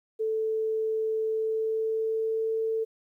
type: tone with pitch glide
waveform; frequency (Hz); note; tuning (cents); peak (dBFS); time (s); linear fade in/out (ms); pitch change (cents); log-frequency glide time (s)
sine; 440 to 445.4; A4 to A4; 0 to +21; -25; 0.19-2.85; 20; +21; 1.24-2.56
effects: 11-bit